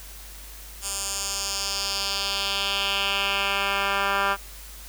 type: tone with band-pass filter sweep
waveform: 10% pulse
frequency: 197.9 Hz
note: G3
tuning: 17 cents sharp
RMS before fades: -26 dBFS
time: 0.81-4.37 s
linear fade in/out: 50 ms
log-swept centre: 8200 to 1600 Hz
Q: 2
effects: added 50 Hz sine -42 dBFS peak until 4.88 s + white hiss -44 dBFS RMS until 4.88 s